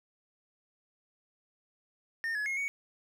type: tone with pitch steps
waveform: triangle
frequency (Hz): 1824 / 1696 / 2156 / 2236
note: A#6 / G#6 / C#7 / C#7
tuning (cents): -38 / +36 / -49 / +14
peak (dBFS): -29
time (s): 2.24-2.68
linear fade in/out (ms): 0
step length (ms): 110
effects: none